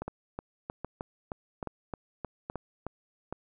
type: two click trains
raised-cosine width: 1 ms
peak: -21 / -21 dBFS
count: 10 / 5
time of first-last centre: 0.08-2.866 / 0.02-3.326 s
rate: 3.23 / 1.21 Hz
effects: none